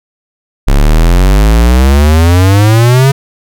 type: exponential sweep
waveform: square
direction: up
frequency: 33.45 to 139.3 Hz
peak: -4 dBFS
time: 0.67-3.12 s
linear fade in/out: 10 ms
effects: none